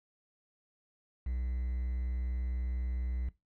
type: tone with quantisation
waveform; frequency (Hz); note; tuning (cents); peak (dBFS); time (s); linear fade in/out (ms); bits
triangle; 62.1; B1; +10; -30; 1.26-3.29; 5; 9
effects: noise-tail reverb RT60 0.2 s tail -18 dB re dry + low-pass 2000 Hz 12 dB/octave